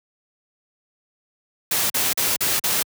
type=noise bursts; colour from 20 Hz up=white; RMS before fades=-21 dBFS; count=5; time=1.71-2.828 s; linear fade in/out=5 ms; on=190 ms; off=42 ms; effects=high-pass 80 Hz 12 dB/octave